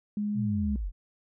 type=tone; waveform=sine; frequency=207.8 Hz; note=G#3; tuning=1 cent sharp; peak=-27 dBFS; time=0.17-0.76 s; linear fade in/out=2 ms
type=linear sweep; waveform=sine; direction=down; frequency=130.6 to 37.31 Hz; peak=-29 dBFS; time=0.34-0.92 s; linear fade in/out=50 ms
effects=none